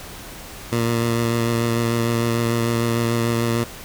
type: tone with vibrato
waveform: 15% pulse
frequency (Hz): 116.54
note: A#2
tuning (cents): 0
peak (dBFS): -12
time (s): 0.72-3.64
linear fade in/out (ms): 5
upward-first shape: triangle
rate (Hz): 6.7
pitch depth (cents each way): 23
effects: pink hiss -37 dBFS RMS until 3.84 s